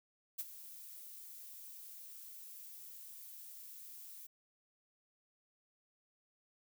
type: noise with ADSR envelope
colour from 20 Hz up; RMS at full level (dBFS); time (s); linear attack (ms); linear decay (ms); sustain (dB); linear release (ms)
violet; -38; 0.38-4.27; 15; 37; -14; 9
effects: none